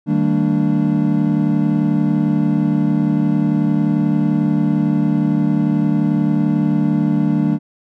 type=chord; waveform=triangle; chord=Eb major seventh; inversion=none; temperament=equal with one note detuned; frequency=155.56 / 196 / 227.2 / 293.7 Hz; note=Eb3 / G3 / Bb3 / D4; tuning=0 / 0 / -44 / 0 cents; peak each=-17 dBFS; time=0.06-7.59 s; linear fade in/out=50 ms; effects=none